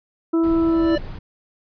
harmonic tone, 329.6 Hz, E4, in tune, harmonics 1 / 2 / 3 / 4, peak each -15 / -33 / -35 / -32 dBFS, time 0.33-0.96 s, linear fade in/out 10 ms
brown noise, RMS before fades -32 dBFS, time 0.43-1.19 s, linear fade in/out 10 ms
square tone with exponential growth, 587.3 Hz, D5, in tune, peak -20 dBFS, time 0.52-0.98 s, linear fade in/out 5 ms, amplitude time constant 100 ms
effects resampled to 11025 Hz

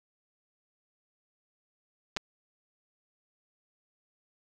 clicks, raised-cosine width 0.2 ms, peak -15 / -14 dBFS, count 2, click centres 2.165 / 2.17 s, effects none

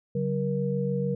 sine tone cluster, 141.6 / 188.5 / 474.1 Hz, C#3 / F#3 / A#4, +37 / +32 / +29 cents, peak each -29 dBFS, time 0.15-1.15 s, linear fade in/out 5 ms, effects none

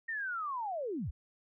sine linear sweep, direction down, 1864.7 to 43.65 Hz, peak -34 dBFS, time 0.08-1.11 s, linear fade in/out 10 ms, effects none

